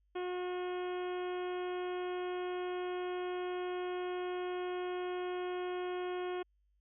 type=harmonic tone; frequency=361.2 Hz; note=F#4; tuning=42 cents flat; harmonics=1 / 2 / 3 / 4 / 5 / 6 / 7 / 8 / 9; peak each=-36 / -44 / -48 / -51 / -55 / -56 / -55 / -58 / -56 dBFS; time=0.15-6.43 s; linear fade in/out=10 ms; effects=added 50 Hz sine -70 dBFS peak until 6.8 s